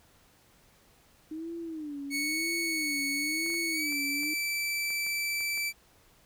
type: tone with vibrato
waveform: sine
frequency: 307.3 Hz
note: D#4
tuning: 21 cents flat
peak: -35 dBFS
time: 1.31-4.34 s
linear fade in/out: 5 ms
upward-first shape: sine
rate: 1 Hz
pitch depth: 160 cents each way
type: tone with pitch glide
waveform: sawtooth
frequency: 2217 to 2325 Hz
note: C#7 to D7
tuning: 0 to -18 cents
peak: -26 dBFS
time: 2.1-5.73 s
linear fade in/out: 50 ms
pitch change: +82 cents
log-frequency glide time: 3.72-3.92 s
type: clicks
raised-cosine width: 0.5 ms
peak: -34 dBFS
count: 9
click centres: 3.463 / 3.502 / 3.542 / 3.924 / 4.233 / 4.905 / 5.066 / 5.407 / 5.576 s
effects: pink hiss -62 dBFS RMS until 6.25 s